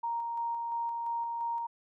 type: tone with tremolo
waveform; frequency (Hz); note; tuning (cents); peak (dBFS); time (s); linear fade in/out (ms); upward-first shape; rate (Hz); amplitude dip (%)
sine; 933; A#5; +1; -30; 0.03-1.67; 10; square; 2.9; 25
effects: none